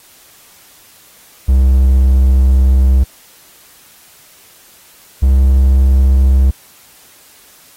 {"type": "tone pair in turn", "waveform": "triangle", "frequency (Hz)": [65.41, 66.28], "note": ["C2", "C2"], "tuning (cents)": [0, 23], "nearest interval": "unison", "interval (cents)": 23, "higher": "second", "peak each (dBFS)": -4, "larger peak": "neither", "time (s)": [[1.48, 3.04], [5.22, 6.51]], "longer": "first", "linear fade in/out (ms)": 10, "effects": ["white hiss -44 dBFS RMS until 7.76 s", "AAC 48 kbps"]}